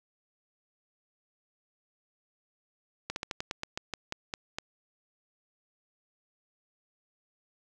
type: slowing click train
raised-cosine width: 0.2 ms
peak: -16 dBFS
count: 12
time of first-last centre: 3.1-4.585 s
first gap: 61 ms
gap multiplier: 1.15
effects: none

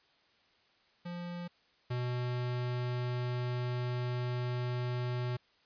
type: tone pair in turn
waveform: square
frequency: 174.61 / 123.47 Hz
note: F3 / B2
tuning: 0 / 0 cents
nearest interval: tritone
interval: 600 cents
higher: first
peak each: -39 / -33 dBFS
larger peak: second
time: 1.05-1.48 / 1.9-5.37 s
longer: second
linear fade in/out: 10 ms
effects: white hiss -68 dBFS RMS until 5.65 s + resampled to 11025 Hz

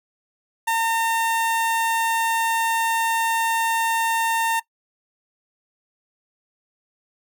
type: tone with notch filter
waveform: sawtooth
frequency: 910 Hz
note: A#5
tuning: 42 cents flat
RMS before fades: -21 dBFS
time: 0.67-4.6 s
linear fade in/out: 10 ms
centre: 4900 Hz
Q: 1.7
effects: noise-tail reverb RT60 0.1 s tail -19 dB re dry

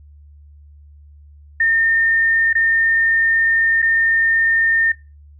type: tone with dropouts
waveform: sine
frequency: 1818 Hz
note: A#6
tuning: 44 cents flat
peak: -12 dBFS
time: 1.6-4.92 s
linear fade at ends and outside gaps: 5 ms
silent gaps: 2.53-2.551 / 3.82-3.825 s
effects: noise-tail reverb RT60 0.3 s tail -23 dB re dry + added 73 Hz sine -41 dBFS peak until 5.39 s

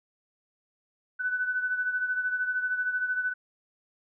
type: beating tone pair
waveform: sine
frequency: 1496 / 1509 Hz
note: F#6 / F#6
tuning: +19 / +34 cents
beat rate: 13 Hz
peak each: -27 / -34 dBFS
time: 1.19-3.34 s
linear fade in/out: 20 ms
effects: none

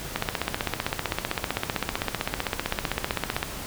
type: click train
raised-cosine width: 0.3 ms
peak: -8 dBFS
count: 52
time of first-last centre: 0.16-3.429 s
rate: 15.6 Hz
effects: pink hiss -36 dBFS RMS until 3.66 s

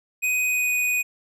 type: tone with pitch glide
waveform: square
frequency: 2500 to 2483 Hz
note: D#7 to D#7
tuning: +8 to -4 cents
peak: -21 dBFS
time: 0.22-1.03 s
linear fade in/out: 20 ms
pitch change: -12 cents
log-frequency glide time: 0.48-0.74 s
effects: none

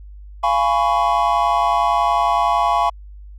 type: chord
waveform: triangle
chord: C# dominant seventh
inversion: first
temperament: just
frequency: 693 / 831.5 / 997.9 / 1108.7 Hz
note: E#5 / G#5 / B5 / C#6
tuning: -14 / +2 / +18 / 0 cents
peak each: -18 dBFS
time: 0.43-2.9 s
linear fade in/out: 10 ms
effects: added 50 Hz sine -35 dBFS peak until 3.38 s

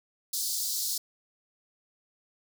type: high-pass noise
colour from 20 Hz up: pink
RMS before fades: -31 dBFS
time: 0.33-0.98 s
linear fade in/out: 5 ms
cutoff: 4100 Hz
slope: 48 dB/octave
effects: none

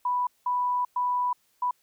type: tone bursts at uneven times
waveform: sine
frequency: 987.8 Hz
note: B5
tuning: in tune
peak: -23 dBFS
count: 4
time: 0.05-0.27 / 0.46-0.85 / 0.96-1.33 / 1.62-1.71 s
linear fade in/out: 5 ms
effects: white hiss -68 dBFS RMS until 1.82 s

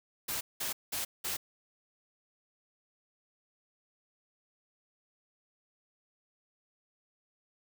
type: noise bursts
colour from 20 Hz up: white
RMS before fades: -35 dBFS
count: 4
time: 0.28-1.37 s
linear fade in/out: 10 ms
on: 130 ms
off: 190 ms
effects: none

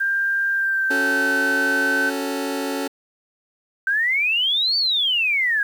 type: tone with pitch glide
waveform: sine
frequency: 1591 to 1528 Hz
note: G6 to G6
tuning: +25 to -45 cents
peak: -18 dBFS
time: 0-2.1 s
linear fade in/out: 10 ms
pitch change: -70 cents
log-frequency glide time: 0.51-1.3 s
type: chord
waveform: sawtooth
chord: F# minor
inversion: second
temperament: just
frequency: 277.5 / 370 / 444 Hz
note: C#4 / F#4 / A4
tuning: +2 / 0 / +16 cents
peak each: -21 / -27 / -25 dBFS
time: 0.9-2.88 s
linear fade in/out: 10 ms
type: exponential two-way sweep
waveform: sine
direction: up then down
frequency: 1536 to 4601 to 1608 Hz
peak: -17 dBFS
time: 3.87-5.63 s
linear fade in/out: 2 ms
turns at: 4.77 s
effects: 8-bit

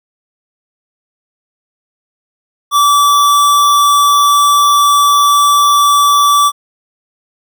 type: tone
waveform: square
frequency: 1157 Hz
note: D6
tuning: 26 cents flat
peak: -7 dBFS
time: 2.71-6.52 s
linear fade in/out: 50 ms
effects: none

